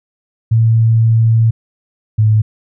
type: tone pair in turn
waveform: sine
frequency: 113.3 / 108.26 Hz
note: A#2 / A2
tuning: -49 / -28 cents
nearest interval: minor second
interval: 79 cents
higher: first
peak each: -7 dBFS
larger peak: neither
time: 0.51-1.51 / 2.18-2.42 s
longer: first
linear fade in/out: 10 ms
effects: none